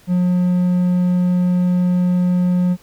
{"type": "tone", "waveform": "triangle", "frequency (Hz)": 179.4, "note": "F3", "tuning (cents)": 47, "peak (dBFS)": -11, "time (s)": [0.07, 2.77], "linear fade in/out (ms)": 50, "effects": ["pink hiss -50 dBFS RMS until 2.82 s"]}